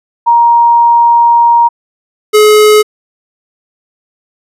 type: tone pair in turn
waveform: sine / square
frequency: 940 / 424.6 Hz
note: A#5 / G#4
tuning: +14 / +38 cents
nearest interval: octave + major second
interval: 1376 cents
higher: first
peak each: -3 dBFS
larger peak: neither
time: 0.26-1.69 / 2.33-2.83 s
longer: first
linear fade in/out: 20 ms
effects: resampled to 32000 Hz